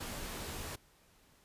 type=noise with comb filter; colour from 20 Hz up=pink; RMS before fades=-42 dBFS; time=0-0.76 s; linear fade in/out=10 ms; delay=18 ms; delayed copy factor=-0.5; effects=pink hiss -66 dBFS RMS until 1.44 s + resampled to 32000 Hz